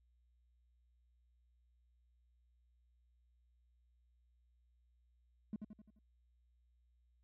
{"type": "tone with echo", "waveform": "triangle", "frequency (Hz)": 212, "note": "G#3", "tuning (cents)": 36, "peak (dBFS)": -35, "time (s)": [5.53, 5.56], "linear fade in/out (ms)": 2, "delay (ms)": 86, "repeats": 5, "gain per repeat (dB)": -6, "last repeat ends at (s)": 5.99, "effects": ["tanh soft clip ceiling -36 dBFS", "added 60 Hz sine -70 dBFS peak until 7.23 s"]}